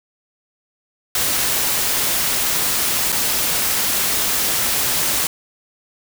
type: noise with dropouts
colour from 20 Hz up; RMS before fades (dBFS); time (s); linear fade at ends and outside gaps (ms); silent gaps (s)
white; -19; 1.15-5.27; 2; 3.121-3.125
effects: none